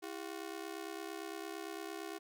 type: ring-modulated tone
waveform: sawtooth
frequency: 364.4 Hz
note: F#4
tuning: 26 cents flat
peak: -35 dBFS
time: 0.02-2.19 s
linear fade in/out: 20 ms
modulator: 34.4 Hz
effects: none